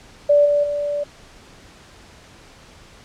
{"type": "tone with level steps", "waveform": "sine", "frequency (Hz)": 582, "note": "D5", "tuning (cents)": -16, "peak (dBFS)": [-10, -14, -20], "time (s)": [0.29, 1.04], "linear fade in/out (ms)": 10, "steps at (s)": [0.45, 0.63], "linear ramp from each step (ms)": 10, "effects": ["pink hiss -46 dBFS RMS until 3.04 s", "low-pass 7000 Hz 12 dB/octave"]}